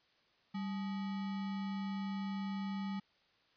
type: tone with sample-and-hold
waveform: sine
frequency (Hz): 196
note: G3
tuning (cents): 0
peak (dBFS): -36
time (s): 0.54-3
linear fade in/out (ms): 10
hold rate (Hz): 1050
effects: white hiss -71 dBFS RMS until 3.56 s + resampled to 11025 Hz